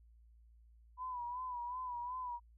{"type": "tone with vibrato", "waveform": "sine", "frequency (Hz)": 987.8, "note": "B5", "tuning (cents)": 0, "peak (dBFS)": -39, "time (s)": [0.97, 2.4], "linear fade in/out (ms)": 50, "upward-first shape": "sine", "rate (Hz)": 2.7, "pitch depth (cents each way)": 60, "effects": ["added 57 Hz sine -60 dBFS peak until 2.57 s"]}